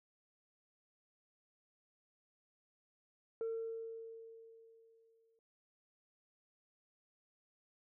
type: tone with exponential decay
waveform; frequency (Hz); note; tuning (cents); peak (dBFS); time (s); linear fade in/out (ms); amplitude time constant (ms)
sine; 453.2; A#4; -49; -33; 3.41-5.39; 1; 430
effects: noise-tail reverb RT60 0.3 s tail -26 dB re dry + tanh soft clip ceiling -34 dBFS